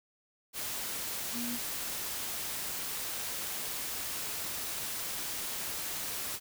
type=tone in noise; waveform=sine; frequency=239.4 Hz; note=A#3; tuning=46 cents sharp; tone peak=-36 dBFS; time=1.32-1.59 s; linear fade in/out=50 ms; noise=white; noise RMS=-37 dBFS; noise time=0.53-6.4 s; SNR=-2 dB; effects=none